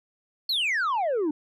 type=exponential sweep; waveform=sine; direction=down; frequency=4435 to 285.4 Hz; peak=-20 dBFS; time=0.49-1.31 s; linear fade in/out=5 ms; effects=tanh soft clip ceiling -22 dBFS